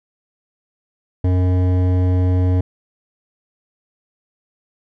triangle tone with hard clipping, 91.2 Hz, F#2, 24 cents flat, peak -15 dBFS, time 1.24-2.61 s, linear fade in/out 5 ms, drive 17 dB, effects none

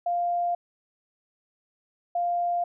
sine tone pair in turn, 698.5 / 698.5 Hz, F5 / F5, 0 / 0 cents, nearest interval unison, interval 0 cents, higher neither, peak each -23 dBFS, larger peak neither, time 0.06-0.55 / 2.15-2.64 s, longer neither, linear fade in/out 5 ms, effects none

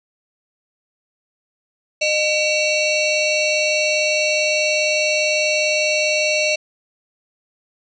sawtooth ring-modulated tone, 1661.2 Hz, G#6, in tune, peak -9 dBFS, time 2.01-6.56 s, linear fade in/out 10 ms, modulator 1050 Hz, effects resampled to 16000 Hz + 8-bit

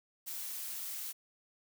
blue noise, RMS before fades -41 dBFS, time 0.26-1.13 s, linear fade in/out 20 ms, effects none

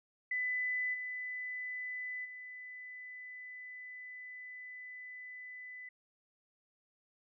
sine tone with level steps, 2000 Hz, B6, 21 cents sharp, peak -32 / -38 / -45 dBFS, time 0.31-5.89 s, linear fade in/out 5 ms, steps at 0.93 / 2.24 s, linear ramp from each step 20 ms, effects none

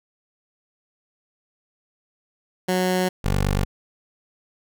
15% pulse tone pair in turn, 183.7 / 48.55 Hz, F#3 / G1, -12 / -16 cents, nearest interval octave + major seventh, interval 2304 cents, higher first, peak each -13 / -13 dBFS, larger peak neither, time 2.68-3.09 / 3.24-3.65 s, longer neither, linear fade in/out 10 ms, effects none

